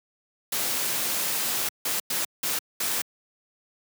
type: noise bursts at uneven times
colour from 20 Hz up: white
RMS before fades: -27 dBFS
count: 5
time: 0.52-1.69 / 1.85-2 / 2.1-2.25 / 2.43-2.59 / 2.8-3.02 s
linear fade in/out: 5 ms
effects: high-pass 150 Hz 12 dB/octave